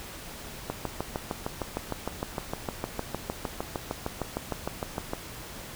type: click train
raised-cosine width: 1 ms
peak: -15 dBFS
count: 30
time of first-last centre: 0.7-5.134 s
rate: 6.54 Hz
effects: pink hiss -42 dBFS RMS until 5.75 s